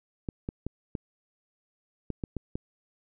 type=clicks; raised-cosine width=3 ms; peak=-19 dBFS; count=8; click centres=0.288 / 0.489 / 0.666 / 0.952 / 2.103 / 2.238 / 2.367 / 2.555 s; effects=none